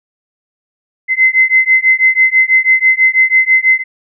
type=beating tone pair; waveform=sine; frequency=2054 / 2060.1 Hz; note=C7 / C7; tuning=-33 / -27 cents; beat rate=6.1 Hz; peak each=-10 dBFS; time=1.08-3.84 s; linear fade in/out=50 ms; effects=none